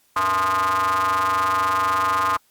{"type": "ring-modulated tone", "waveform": "square", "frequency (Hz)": 94, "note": "F#2", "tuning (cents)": 28, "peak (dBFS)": -16, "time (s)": [0.16, 2.37], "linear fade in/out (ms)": 5, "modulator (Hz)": 1140, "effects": ["white hiss -61 dBFS RMS until 2.5 s", "Opus 48 kbps"]}